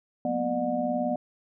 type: tone cluster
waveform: sine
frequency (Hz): 182.4 / 228.7 / 247 / 600 / 726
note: F#3 / A#3 / B3 / D5 / F#5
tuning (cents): -24 / -33 / 0 / +37 / -33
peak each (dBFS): -38 / -37 / -29 / -29 / -31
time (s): 0.25-1.16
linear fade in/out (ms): 2
effects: none